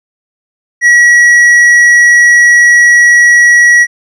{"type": "tone with tanh clipping", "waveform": "sine", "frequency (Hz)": 1922, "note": "B6", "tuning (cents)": -48, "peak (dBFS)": -3, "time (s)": [0.81, 3.87], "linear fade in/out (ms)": 50, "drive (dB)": 7, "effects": []}